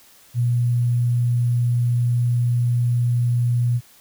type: tone with sample-and-hold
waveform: sine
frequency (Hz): 120.7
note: B2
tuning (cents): -39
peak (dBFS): -16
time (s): 0.34-3.81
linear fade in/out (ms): 50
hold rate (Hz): 11025
effects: white hiss -51 dBFS RMS until 4 s